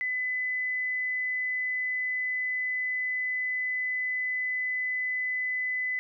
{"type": "tone", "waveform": "sine", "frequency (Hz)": 2008, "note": "B6", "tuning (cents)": 28, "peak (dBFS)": -27, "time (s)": [0.01, 5.99], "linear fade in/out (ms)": 0, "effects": []}